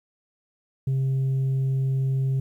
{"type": "tone", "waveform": "sine", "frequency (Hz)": 133.5, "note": "C3", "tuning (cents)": 35, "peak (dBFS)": -18, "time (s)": [0.87, 2.4], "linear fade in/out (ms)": 5, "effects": ["tanh soft clip ceiling -20 dBFS", "10-bit"]}